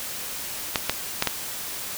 clicks, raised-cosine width 0.2 ms, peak -3 dBFS, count 4, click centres 0.758 / 0.896 / 1.224 / 1.273 s, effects white hiss -33 dBFS RMS until 1.97 s

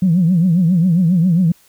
sine tone with vibrato, 174.61 Hz, F3, in tune, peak -9 dBFS, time 0.02-1.52 s, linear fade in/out 5 ms, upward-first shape triangle, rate 7.4 Hz, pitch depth 180 cents each way, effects tanh soft clip ceiling -5 dBFS + white hiss -52 dBFS RMS until 1.68 s

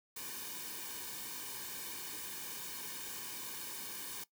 white noise with comb filter, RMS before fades -44 dBFS, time 0.16-4.24 s, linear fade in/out 5 ms, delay 1.5 ms, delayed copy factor -0.85, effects noise-tail reverb RT60 0.1 s tail -18 dB re dry

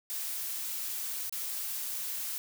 blue noise with dropouts, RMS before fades -36 dBFS, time 0.1-2.38 s, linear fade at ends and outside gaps 0 ms, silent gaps 1.295-1.325 s, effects none

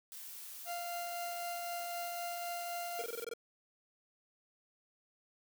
blue noise, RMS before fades -48 dBFS, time 0.12-3.24 s, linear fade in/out 0 ms
40% pulse tone with tremolo, 695 Hz, F5, 9 cents flat, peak -37 dBFS, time 0.65-3.06 s, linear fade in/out 50 ms, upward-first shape triangle, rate 3.9 Hz, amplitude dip 25%
square tone bursts, 466.2 Hz, A#4, in tune, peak -39 dBFS, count 8, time 2.99-3.337 s, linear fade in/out 2 ms, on 25 ms, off 21 ms
effects none

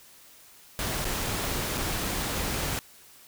pink noise with dropouts, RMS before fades -30 dBFS, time 0.79-2.79 s, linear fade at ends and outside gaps 0 ms, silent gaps 1.045-1.052 / 1.773-1.777 s, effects white hiss -53 dBFS RMS until 3.27 s

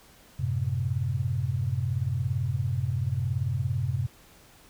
sine chord, F# diminished, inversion none, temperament equal with one note detuned, 92.87 / 110 / 130.81 Hz, F#2 / A2 / C3, +7 / 0 / 0 cents, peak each -30 / -31 / -28 dBFS, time 0.39-4.07 s, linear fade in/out 10 ms, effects pink hiss -55 dBFS RMS until 4.69 s

